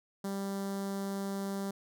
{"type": "tone with notch filter", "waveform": "sawtooth", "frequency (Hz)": 196.8, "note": "G3", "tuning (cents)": 7, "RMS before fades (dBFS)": -36, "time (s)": [0.24, 1.71], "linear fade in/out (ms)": 5, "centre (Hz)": 2500, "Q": 0.86, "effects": []}